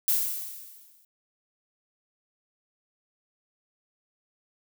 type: noise with exponential decay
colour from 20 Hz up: violet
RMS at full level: -22 dBFS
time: 0.08-1.05 s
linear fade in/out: 2 ms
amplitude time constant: 210 ms
effects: none